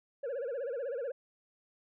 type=tone with vibrato; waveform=sine; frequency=513 Hz; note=C5; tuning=34 cents flat; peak=-31 dBFS; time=0.23-1.12 s; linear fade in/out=10 ms; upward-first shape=sine; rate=16 Hz; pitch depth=190 cents each way; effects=tanh soft clip ceiling -33 dBFS